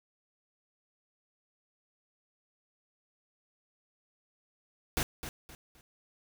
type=noise with echo; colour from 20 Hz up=pink; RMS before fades=-30 dBFS; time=4.97-5.03 s; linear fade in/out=0 ms; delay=260 ms; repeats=3; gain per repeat=-10 dB; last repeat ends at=5.81 s; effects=none